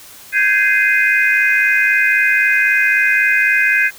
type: chord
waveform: sine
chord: Ab major seventh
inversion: third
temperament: just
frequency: 1557.4 / 1661.2 / 2077 / 2492 Hz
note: G6 / Ab6 / C7 / Eb7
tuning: -12 / 0 / -13 / +2 cents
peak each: -16 dBFS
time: 0.32-3.91 s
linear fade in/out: 50 ms
effects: tanh soft clip ceiling 0 dBFS + white hiss -39 dBFS RMS until 3.98 s